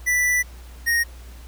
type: tone pair in turn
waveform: square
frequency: 1975.5 / 1864.6 Hz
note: B6 / A#6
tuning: 0 / 0 cents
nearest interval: minor second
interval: 100 cents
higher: first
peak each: -18 dBFS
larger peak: neither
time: 0.06-0.43 / 0.86-1.04 s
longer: first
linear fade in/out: 20 ms
effects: added 60 Hz sine -38 dBFS peak until 1.47 s + pink hiss -49 dBFS RMS until 1.47 s